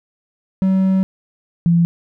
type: tone pair in turn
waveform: triangle / sine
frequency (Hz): 190 / 169.91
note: F#3 / F3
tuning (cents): +46 / -47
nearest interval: major second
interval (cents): 193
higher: first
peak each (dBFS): -10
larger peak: neither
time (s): 0.62-1.03 / 1.66-1.85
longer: first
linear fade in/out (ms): 0
effects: none